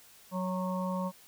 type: harmonic tone with a mistuned harmonic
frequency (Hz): 185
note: F#3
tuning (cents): 0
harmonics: 1 / 3 / 5 / 6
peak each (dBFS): -32 / -37 / -39 / -40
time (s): 0.31-1.12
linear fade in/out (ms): 50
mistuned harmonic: 6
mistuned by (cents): -25
effects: white hiss -57 dBFS RMS until 1.27 s